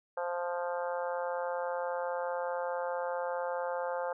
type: harmonic tone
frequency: 175.1 Hz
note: F3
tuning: 5 cents sharp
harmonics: 3 / 4 / 5 / 6 / 7 / 8 / 9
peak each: -34 / -41 / -38 / -45 / -45 / -46 / -47 dBFS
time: 0.17-4.13 s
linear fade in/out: 5 ms
effects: none